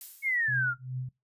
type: noise with exponential decay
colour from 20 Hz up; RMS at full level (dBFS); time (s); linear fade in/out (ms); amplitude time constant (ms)
violet; -38; 0.01-0.61; 1; 130
type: exponential sweep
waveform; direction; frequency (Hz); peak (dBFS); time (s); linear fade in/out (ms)
sine; down; 2217 to 1364; -25; 0.22-0.75; 50
type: tone with tremolo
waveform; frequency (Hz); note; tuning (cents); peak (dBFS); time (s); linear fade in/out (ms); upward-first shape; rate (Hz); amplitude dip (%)
sine; 128; C3; -38; -30; 0.48-1.09; 5; triangle; 2.5; 100
effects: noise-tail reverb RT60 0.2 s tail -22 dB re dry + resampled to 32000 Hz